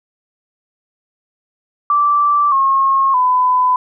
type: tone with pitch steps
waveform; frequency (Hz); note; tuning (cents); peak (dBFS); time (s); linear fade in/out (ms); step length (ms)
sine; 1167 / 1082.6 / 1004.3; D6 / C#6 / B5; -11 / -41 / +29; -10; 1.9-3.76; 2; 620
effects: none